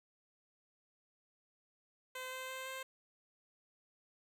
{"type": "tone with pitch steps", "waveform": "10% pulse", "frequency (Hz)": [514, 517.9, 521.8, 525.7], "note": ["C5", "C5", "C5", "C5"], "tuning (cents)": [-31, -18, -5, 8], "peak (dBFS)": -34, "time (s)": [2.15, 2.83], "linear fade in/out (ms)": 5, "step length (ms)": 170, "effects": []}